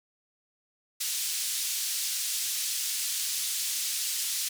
white band-pass noise, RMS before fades -31 dBFS, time 1-4.49 s, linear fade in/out 10 ms, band 3500 to 9900 Hz, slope 12 dB/octave, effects none

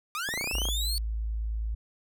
sawtooth linear sweep, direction up, 1174.7 to 4483 Hz, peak -27 dBFS, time 0.15-0.98 s, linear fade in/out 0 ms
clicks, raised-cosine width 1 ms, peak -22 dBFS, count 12, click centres 0.289 / 0.339 / 0.376 / 0.411 / 0.442 / 0.474 / 0.512 / 0.553 / 0.584 / 0.618 / 0.654 / 0.687 s
sine tone, 54.7 Hz, A1, 9 cents flat, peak -28 dBFS, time 0.53-1.75 s, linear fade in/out 10 ms
effects none

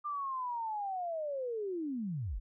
sine linear sweep, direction down, 1200 to 30.87 Hz, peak -34 dBFS, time 0.04-2.4 s, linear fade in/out 20 ms, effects none

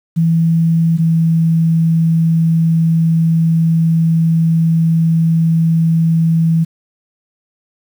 sine tone pair in turn, 164.81 / 163.77 Hz, E3 / E3, 0 / -11 cents, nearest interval unison, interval 11 cents, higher first, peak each -9 dBFS, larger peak neither, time 0.16-0.98 / 0.98-6.65 s, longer second, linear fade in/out 20 ms, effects 7-bit

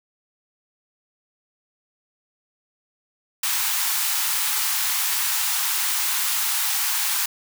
white high-pass noise, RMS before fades -23 dBFS, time 3.43-7.26 s, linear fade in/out 5 ms, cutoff 780 Hz, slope 96 dB/octave, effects none

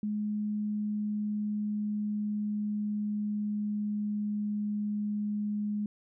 sine tone with pitch glide, 210 to 208.4 Hz, G#3 to G#3, +19 to +6 cents, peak -29 dBFS, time 0.03-5.86 s, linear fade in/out 2 ms, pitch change -13 cents, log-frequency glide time 0.51-4.64 s, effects none

